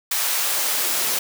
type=noise with high-pass filter sweep; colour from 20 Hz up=white; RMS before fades=-22 dBFS; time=0.11-1.19 s; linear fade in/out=5 ms; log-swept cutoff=860 to 240 Hz; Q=0.85; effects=none